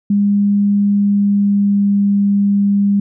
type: tone with pitch glide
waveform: sine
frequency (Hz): 202.7 to 201.1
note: G#3 to G3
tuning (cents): -42 to +44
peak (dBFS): -10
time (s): 0.1-3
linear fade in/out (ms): 5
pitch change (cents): -14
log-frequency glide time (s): 0.83-2.02
effects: none